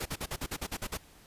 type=noise bursts; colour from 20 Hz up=pink; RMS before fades=-35 dBFS; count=10; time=0-0.975 s; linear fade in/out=10 ms; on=57 ms; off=45 ms; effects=pink hiss -57 dBFS RMS until 1.26 s + resampled to 32000 Hz